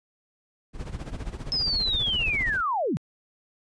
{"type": "noise with tremolo", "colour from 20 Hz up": "brown", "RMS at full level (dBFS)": -31, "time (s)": [0.73, 2.62], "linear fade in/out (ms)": 50, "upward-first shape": "sine", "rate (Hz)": 15, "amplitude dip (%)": 75}
{"type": "linear sweep", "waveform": "sine", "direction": "down", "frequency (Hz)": [5210, 115.2], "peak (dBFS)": -23, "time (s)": [1.52, 2.97], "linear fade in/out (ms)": 0}
{"effects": ["resampled to 22050 Hz"]}